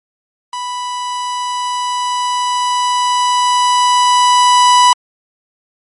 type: tone with level ramp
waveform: 45% pulse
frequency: 987.8 Hz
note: B5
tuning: in tune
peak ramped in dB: -20 to -5 dBFS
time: 0.53-4.93 s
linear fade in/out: 2 ms
effects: MP3 48 kbps